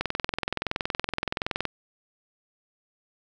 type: click train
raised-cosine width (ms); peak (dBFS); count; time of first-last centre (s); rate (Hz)
0.3; -10; 36; 0.01-1.653; 21.3
effects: none